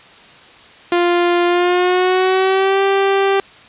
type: tone with pitch glide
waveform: sawtooth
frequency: 349.2 to 392 Hz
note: F4 to G4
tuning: 0 to 0 cents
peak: -8 dBFS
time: 0.92-3.4 s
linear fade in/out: 2 ms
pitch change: +200 cents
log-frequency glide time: 1.46-2.82 s
effects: white hiss -42 dBFS RMS until 3.68 s + resampled to 8000 Hz